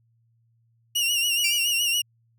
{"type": "tone with vibrato", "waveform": "sawtooth", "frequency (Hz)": 2831, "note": "F7", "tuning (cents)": 23, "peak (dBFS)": -18, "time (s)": [0.95, 2.02], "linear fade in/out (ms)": 10, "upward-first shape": "sine", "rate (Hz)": 7.1, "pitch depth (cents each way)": 64}
{"type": "tone with exponential decay", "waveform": "20% pulse", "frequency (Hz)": 2349, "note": "D7", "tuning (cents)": 0, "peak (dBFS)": -17, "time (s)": [1.44, 1.75], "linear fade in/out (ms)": 5, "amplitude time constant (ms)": 66}
{"effects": ["added 115 Hz sine -62 dBFS peak until 2.38 s"]}